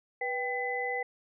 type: tone cluster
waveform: sine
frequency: 490.5 / 783 / 2012 Hz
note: B4 / G5 / B6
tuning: -12 / -2 / +32 cents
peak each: -35 / -35 / -33 dBFS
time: 0.21-1.03 s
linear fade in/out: 5 ms
effects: none